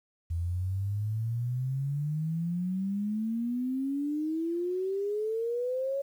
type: exponential sweep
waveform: sine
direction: up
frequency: 82.41 to 560 Hz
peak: -28 dBFS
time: 0.3-6.02 s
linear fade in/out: 10 ms
effects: 10-bit